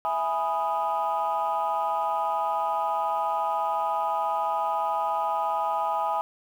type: chord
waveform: sine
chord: E major seventh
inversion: none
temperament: equal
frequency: 659.3 / 830.6 / 987.8 / 1244.5 Hz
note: E5 / G#5 / B5 / D#6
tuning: 0 / 0 / 0 / 0 cents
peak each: -31 / -26 / -29 / -30 dBFS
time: 0.05-6.21 s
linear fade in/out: 0 ms
effects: tanh soft clip ceiling -17 dBFS + 9-bit